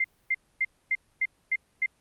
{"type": "tone bursts", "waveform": "sine", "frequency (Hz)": 2093, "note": "C7", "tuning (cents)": 0, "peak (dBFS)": -22, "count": 7, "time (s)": [0, 1.861], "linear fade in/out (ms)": 5, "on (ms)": 43, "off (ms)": 260, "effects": ["pink hiss -67 dBFS RMS until 2 s", "Opus 32 kbps"]}